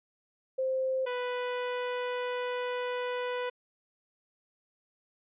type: tone pair in turn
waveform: sine / sawtooth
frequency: 523.3 / 494.7 Hz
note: C5 / B4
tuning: 0 / +3 cents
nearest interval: minor second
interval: 97 cents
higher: first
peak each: -27 dBFS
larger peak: neither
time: 0.58-1.06 / 1.06-3.5 s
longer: second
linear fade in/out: 10 ms
effects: resampled to 8000 Hz